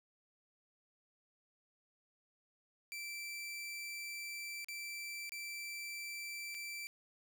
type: tone with dropouts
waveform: sawtooth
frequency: 2336 Hz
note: D7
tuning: 10 cents flat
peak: -39 dBFS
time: 2.92-6.87 s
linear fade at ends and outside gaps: 0 ms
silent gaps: 4.645-4.685 / 5.294-5.32 / 6.545-6.549 s
effects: none